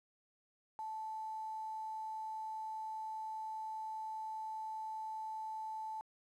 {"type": "tone with quantisation", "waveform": "sine", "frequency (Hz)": 875, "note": "A5", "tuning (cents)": -10, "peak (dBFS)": -40, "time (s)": [0.79, 6.01], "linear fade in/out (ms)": 0, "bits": 10, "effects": ["low-pass 9000 Hz 12 dB/octave"]}